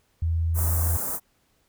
sine tone, 82.41 Hz, E2, in tune, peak -21 dBFS, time 0.22-0.97 s, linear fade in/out 5 ms
white band-stop noise, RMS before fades -29 dBFS, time 0.54-1.2 s, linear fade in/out 50 ms, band 1300 to 7900 Hz, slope 24 dB/octave
effects pink hiss -67 dBFS RMS until 1.68 s

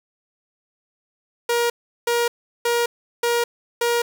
sawtooth tone bursts, 473.8 Hz, A#4, 28 cents sharp, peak -14 dBFS, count 5, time 1.49-4.02 s, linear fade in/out 5 ms, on 210 ms, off 370 ms, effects 7-bit

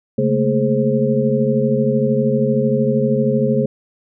sine tone cluster, 137.8 / 216.2 / 229.1 / 419.7 / 529 Hz, C#3 / A3 / A#3 / G#4 / C5, -10 / -30 / -30 / +18 / +19 cents, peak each -20 dBFS, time 0.18-3.66 s, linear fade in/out 5 ms, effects none

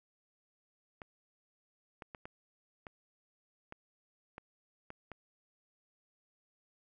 clicks, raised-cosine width 0.5 ms, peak -30 dBFS, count 9, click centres 1.018 / 2.022 / 2.148 / 2.255 / 2.868 / 3.724 / 4.381 / 4.904 / 5.117 s, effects none

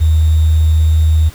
sine tone with sample-and-hold, 79 Hz, D#2, 27 cents sharp, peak -7 dBFS, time 0-1.3 s, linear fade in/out 20 ms, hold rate 3675 Hz, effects pink hiss -38 dBFS RMS until 1.34 s

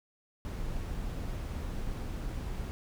brown noise, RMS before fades -36 dBFS, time 0.45-2.71 s, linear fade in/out 0 ms, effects none

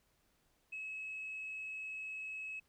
sine tone, 2576 Hz, E7, 41 cents flat, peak -40 dBFS, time 0.72-2.6 s, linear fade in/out 10 ms, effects tanh soft clip ceiling -37 dBFS + pink hiss -75 dBFS RMS until 2.68 s

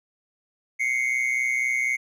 triangle tone pair together, 2092 / 2216 Hz, C7 / C#7, -1 / -1 cents, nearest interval minor second, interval 100 cents, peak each -23 dBFS, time 0.79-1.97 s, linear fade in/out 20 ms, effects none

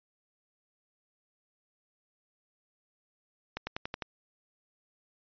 accelerating click train, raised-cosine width 0.3 ms, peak -18 dBFS, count 6, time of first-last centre 3.57-4.022 s, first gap 100 ms, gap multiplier 0.95, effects resampled to 11025 Hz

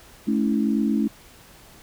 sine tone cluster, 216.8 / 279 / 326.8 Hz, A3 / C#4 / E4, -25 / +11 / -15 cents, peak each -21 / -24 / -27 dBFS, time 0.27-1.08 s, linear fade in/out 10 ms, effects pink hiss -49 dBFS RMS until 1.82 s

